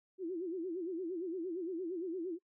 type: tone with vibrato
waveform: sine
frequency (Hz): 351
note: F4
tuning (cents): +9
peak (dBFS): -36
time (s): 0.18-2.39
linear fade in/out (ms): 50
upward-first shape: sine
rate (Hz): 8.7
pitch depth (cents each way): 150
effects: noise-tail reverb RT60 0.1 s tail -26 dB re dry